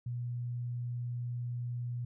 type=tone; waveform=sine; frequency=121.3 Hz; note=B2; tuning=31 cents flat; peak=-34 dBFS; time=0.06-2.05 s; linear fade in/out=5 ms; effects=none